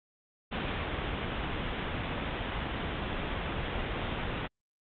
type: low-pass noise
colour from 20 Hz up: pink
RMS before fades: -34 dBFS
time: 0.51-4.48 s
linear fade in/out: 20 ms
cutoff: 3600 Hz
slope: 96 dB/octave
effects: Opus 48 kbps